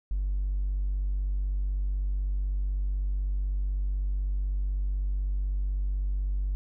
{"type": "tone with hard clipping", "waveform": "sine", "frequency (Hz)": 48, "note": "G1", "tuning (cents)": -36, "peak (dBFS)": -26, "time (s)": [0.11, 6.55], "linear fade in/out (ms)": 0, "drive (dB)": 1, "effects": []}